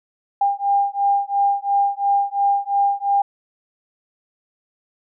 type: beating tone pair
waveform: sine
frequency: 800 / 802.9 Hz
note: G5 / G5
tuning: +35 / +41 cents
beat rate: 2.9 Hz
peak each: -19 / -19 dBFS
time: 0.41-3.22 s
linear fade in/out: 5 ms
effects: none